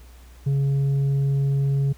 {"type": "tone with tanh clipping", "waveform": "triangle", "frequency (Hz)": 138.59, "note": "C#3", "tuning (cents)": 0, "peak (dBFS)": -19, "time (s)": [0.46, 1.93], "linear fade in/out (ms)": 10, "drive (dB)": 8, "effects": ["added 61 Hz sine -44 dBFS peak until 1.97 s", "pink hiss -54 dBFS RMS until 1.97 s"]}